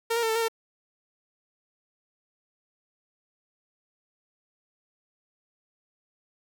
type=tone with pitch steps; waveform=sawtooth; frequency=459.2 / 469.8 / 450.4 / 443.3 / 460 / 452.1 Hz; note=A#4 / A#4 / A4 / A4 / A#4 / A4; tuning=-26 / +13 / +40 / +13 / -23 / +47 cents; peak=-20 dBFS; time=0.1-0.484 s; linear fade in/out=10 ms; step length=64 ms; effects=10-bit